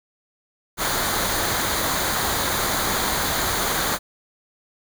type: noise with comb filter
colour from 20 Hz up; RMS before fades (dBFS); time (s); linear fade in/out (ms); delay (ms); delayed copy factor
pink; -23; 0.77-3.99; 50; 0.37; -0.55
effects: none